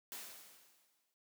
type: noise with exponential decay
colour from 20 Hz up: white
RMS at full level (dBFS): -45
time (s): 0.12-1.14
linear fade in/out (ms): 0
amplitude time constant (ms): 220
effects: noise-tail reverb RT60 0.2 s tail -20 dB re dry + high-pass 200 Hz 12 dB/octave